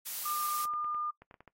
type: noise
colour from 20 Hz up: blue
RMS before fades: -37 dBFS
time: 0.05-0.66 s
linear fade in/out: 20 ms
type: tone with pitch glide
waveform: sine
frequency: 1201 to 1208 Hz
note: D6 to D6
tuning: +38 to +48 cents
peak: -32 dBFS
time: 0.25-1.11 s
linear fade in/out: 10 ms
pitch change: +10 cents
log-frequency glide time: 0.55-0.75 s
type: clicks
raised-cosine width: 0.5 ms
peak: -36 dBFS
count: 9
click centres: 0.653 / 0.737 / 0.845 / 0.946 / 1.22 / 1.311 / 1.342 / 1.406 / 1.477 s
effects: noise-tail reverb RT60 0.1 s tail -18 dB re dry + AAC 48 kbps